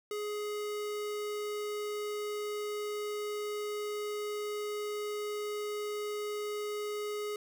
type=tone; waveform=square; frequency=418 Hz; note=G#4; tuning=11 cents sharp; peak=-35 dBFS; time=0.11-7.36 s; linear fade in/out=2 ms; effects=none